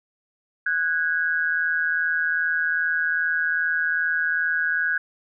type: tone pair together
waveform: sine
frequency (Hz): 1480 / 1642.5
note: F#6 / G#6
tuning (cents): 0 / -20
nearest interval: major second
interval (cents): 180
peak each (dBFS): -23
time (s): 0.66-4.98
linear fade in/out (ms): 5
effects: none